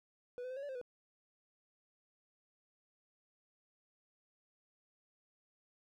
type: tone with pitch steps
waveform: triangle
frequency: 491.8 / 507 / 516 / 552 / 577 / 526 / 492.2 Hz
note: B4 / B4 / C5 / C#5 / D5 / C5 / B4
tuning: -7 / +45 / -24 / -7 / -31 / +9 / -6 cents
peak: -39 dBFS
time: 0.38-0.814 s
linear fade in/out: 0 ms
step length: 62 ms
effects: none